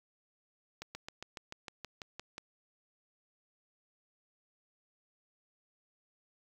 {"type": "slowing click train", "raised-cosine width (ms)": 0.2, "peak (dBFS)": -25, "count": 11, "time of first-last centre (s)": [0.82, 2.381], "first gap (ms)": 130, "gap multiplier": 1.04, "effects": ["9-bit"]}